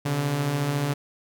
sawtooth beating tone pair, 130 / 144 Hz, C3 / D3, -11 / -34 cents, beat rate 14 Hz, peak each -28 / -20 dBFS, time 0.05-0.94 s, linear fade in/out 10 ms, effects none

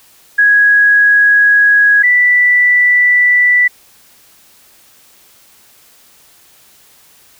sine tone pair in turn, 1661.2 / 1971.2 Hz, G#6 / B6, 0 / -4 cents, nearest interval minor third, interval 296 cents, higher second, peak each -5 / -6 dBFS, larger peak first, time 0.38-2.03 / 2.03-3.68 s, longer neither, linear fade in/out 10 ms, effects white hiss -46 dBFS RMS until 7.39 s

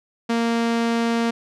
sawtooth tone with low-pass filter, 231.9 Hz, A#3, 9 cents flat, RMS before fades -21 dBFS, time 0.29-1.31 s, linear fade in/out 10 ms, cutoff 6200 Hz, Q 0.6, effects none

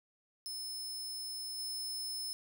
sawtooth tone with level steps, 5230 Hz, E8, 15 cents flat, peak -37 / -35 dBFS, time 0.46-2.33 s, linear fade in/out 0 ms, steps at 1.58 s, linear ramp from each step 5 ms, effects none

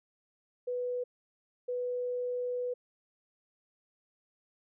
sine tone bursts at uneven times, 493.9 Hz, B4, in tune, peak -31 dBFS, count 2, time 0.67-1.04 / 1.68-2.74 s, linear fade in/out 10 ms, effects none

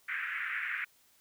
white band-pass noise, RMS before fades -36 dBFS, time 0.08-0.85 s, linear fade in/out 10 ms, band 1400 to 2300 Hz, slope 48 dB/octave, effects white hiss -66 dBFS RMS until 1.2 s

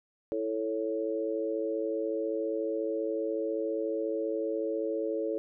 sine chord, A major, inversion second, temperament equal, 329.6 / 440 / 554.4 Hz, E4 / A4 / C#5, 0 / 0 / 0 cents, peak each -34 / -32 / -34 dBFS, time 0.32-5.38 s, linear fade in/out 0 ms, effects none

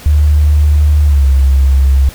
sine tone with pitch glide, 74.4 to 67.44 Hz, D2 to C#2, +23 to -47 cents, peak -5 dBFS, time 0.06-2.09 s, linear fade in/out 0 ms, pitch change -170 cents, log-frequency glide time 1.03-1.28 s, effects pink hiss -33 dBFS RMS until 2.14 s

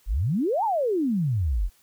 sine exponential two-way sweep, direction up then down, 38.89 to 946 to 38.89 Hz, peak -21 dBFS, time 0.06-1.7 s, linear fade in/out 50 ms, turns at 0.64 s, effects white hiss -61 dBFS RMS until 1.82 s

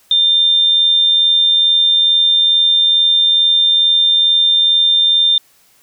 sine tone with amplitude modulation, 3600 Hz, A7, 39 cents sharp, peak -7 dBFS, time 0.11-5.38 s, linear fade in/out 2 ms, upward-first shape sine, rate 82.3 Hz, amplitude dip 35%, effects white hiss -52 dBFS RMS until 5.82 s

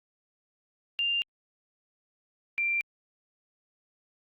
sine tone pair in turn, 2794 / 2364 Hz, F7 / D7, 0 / +11 cents, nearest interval minor third, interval 289 cents, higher first, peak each -25 dBFS, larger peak neither, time 0.99-1.22 / 2.58-2.81 s, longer neither, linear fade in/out 0 ms, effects Opus 48 kbps

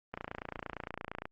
click train, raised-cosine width 0.5 ms, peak -23 dBFS, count 33, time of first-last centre 0.14-1.255 s, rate 28.7 Hz, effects Opus 32 kbps

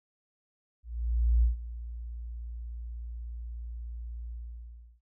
sine tone with ADSR envelope, 58.27 Hz, A#1, in tune, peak -19 dBFS, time 0.83-5.01 s, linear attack 600 ms, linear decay 130 ms, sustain -17 dB, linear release 690 ms, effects none

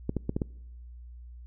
clicks, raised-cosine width 3 ms, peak -15 dBFS, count 5, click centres 0.094 / 0.167 / 0.294 / 0.365 / 0.418 s, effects noise-tail reverb RT60 1.0 s tail -26 dB re dry + added 60 Hz sine -43 dBFS peak until 1.46 s

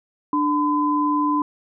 sine tone pair together, 296.4 / 1014.1 Hz, D4 / B5, +16 / +46 cents, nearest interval octave + major sixth, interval 2130 cents, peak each -20 dBFS, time 0.33-1.42 s, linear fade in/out 2 ms, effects none

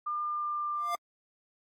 sine tone with pitch glide, 1202 to 1190.3 Hz, D6 to D6, +40 to +23 cents, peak -30 dBFS, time 0.06-0.96 s, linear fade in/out 10 ms, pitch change -17 cents, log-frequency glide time 0.22-0.73 s
square tone with exponential growth, 698.5 Hz, F5, in tune, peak -31 dBFS, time 0.73-0.95 s, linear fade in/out 1 ms, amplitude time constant 46 ms
effects AAC 64 kbps

